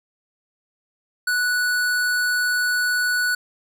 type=tone with hard clipping; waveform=sine; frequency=1477 Hz; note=F#6; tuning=3 cents flat; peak=-20 dBFS; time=1.27-3.35 s; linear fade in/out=5 ms; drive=18 dB; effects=none